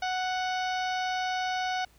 harmonic tone, 740 Hz, F#5, in tune, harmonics 1 / 2 / 3 / 4 / 5 / 6 / 7 / 8, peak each -29 / -35 / -39 / -41 / -43 / -45 / -46 / -47 dBFS, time 0.02-1.85 s, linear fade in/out 5 ms, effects added 58 Hz sine -62 dBFS peak until 1.98 s + pink hiss -62 dBFS RMS until 1.98 s

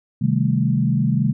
sine chord, A half-diminished seventh, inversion first, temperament equal, 130.81 / 155.56 / 196 / 220 Hz, C3 / Eb3 / G3 / A3, 0 / 0 / 0 / 0 cents, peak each -20 / -21 / -22 / -22 dBFS, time 0.21-1.33 s, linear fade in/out 10 ms, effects none

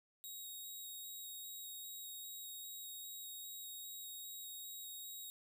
5% pulse tone with vibrato, 3785 Hz, A#7, 26 cents sharp, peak -40 dBFS, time 0.24-5.3 s, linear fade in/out 0 ms, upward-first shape square, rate 2.5 Hz, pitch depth 8 cents each way, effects none

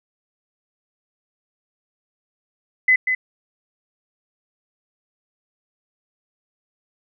sine tone with echo, 2021 Hz, B6, 39 cents sharp, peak -11 dBFS, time 2.88-2.96 s, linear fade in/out 5 ms, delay 190 ms, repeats 1, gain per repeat -6 dB, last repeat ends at 3.15 s, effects none

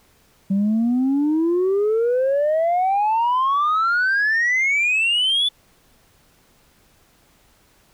sine exponential sweep, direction up, 191.1 to 3500 Hz, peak -14 dBFS, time 0.5-5.49 s, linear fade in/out 10 ms, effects tanh soft clip ceiling -14 dBFS + pink hiss -57 dBFS RMS until 7.93 s

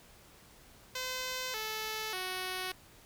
5% pulse tone with pitch steps, 512 / 435.5 / 370.5 Hz, C5 / A4 / F#4, -38 / -18 / +2 cents, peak -24 dBFS, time 0.95-2.72 s, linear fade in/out 5 ms, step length 590 ms, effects pink hiss -58 dBFS RMS until 3.05 s

